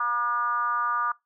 sine tone with frequency modulation, 1200 Hz, D6, 37 cents sharp, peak -23 dBFS, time 0-1.12 s, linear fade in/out 5 ms, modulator 242 Hz, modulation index 0.88, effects noise-tail reverb RT60 0.2 s tail -23 dB re dry

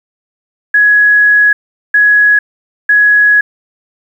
sine tone bursts at uneven times, 1676 Hz, G#6, 15 cents sharp, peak -4 dBFS, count 3, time 0.74-1.53 / 1.94-2.39 / 2.89-3.41 s, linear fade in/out 5 ms, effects 7-bit

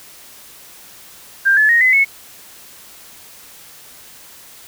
sine tone with pitch steps, 1590 / 1723.9 / 1869.1 / 2027 / 2197 Hz, G6 / A6 / A#6 / B6 / C#7, +24 / -36 / +4 / +45 / -16 cents, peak -9 dBFS, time 1.45-2.05 s, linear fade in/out 20 ms, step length 120 ms, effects white hiss -41 dBFS RMS until 4.67 s

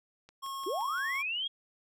click train, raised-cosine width 0.2 ms, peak -36 dBFS, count 6, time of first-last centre 0.29-1.155 s, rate 5.78 Hz
square tone with pitch glide, 1087 to 1093.9 Hz, C#6 to C#6, -34 to -23 cents, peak -37 dBFS, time 0.42-1.23 s, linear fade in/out 20 ms, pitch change +11 cents, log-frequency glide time 0.58-1.09 s
sine linear sweep, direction up, 316.8 to 3322 Hz, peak -31 dBFS, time 0.66-1.48 s, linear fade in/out 10 ms
effects none

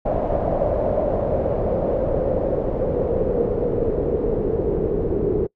pink noise with low-pass filter sweep, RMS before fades -21 dBFS, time 0.05-5.47 s, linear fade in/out 10 ms, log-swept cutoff 640 to 410 Hz, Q 5.8, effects noise-tail reverb RT60 0.1 s tail -24 dB re dry

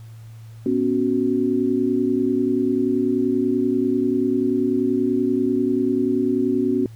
sine chord, B suspended second, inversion none, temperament equal, 246.9 / 277.2 / 370 Hz, B3 / C#4 / F#4, 0 / 0 / 0 cents, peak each -22 / -21 / -22 dBFS, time 0.66-6.86 s, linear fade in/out 2 ms, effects added 112 Hz sine -37 dBFS peak until 6.95 s + pink hiss -55 dBFS RMS until 6.95 s

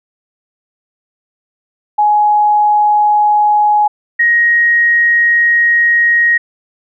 sine tone pair in turn, 838 / 1881.2 Hz, G#5 / A#6, +15 / +15 cents, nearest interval octave + major second, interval 1400 cents, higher second, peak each -7 dBFS, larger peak neither, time 1.98-3.88 / 4.19-6.38 s, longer second, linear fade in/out 10 ms, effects none

